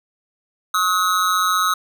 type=tone with amplitude modulation; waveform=square; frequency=1275 Hz; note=D#6; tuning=42 cents sharp; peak=-13 dBFS; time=0.74-1.74 s; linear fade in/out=5 ms; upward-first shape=sine; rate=185 Hz; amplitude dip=80%; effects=none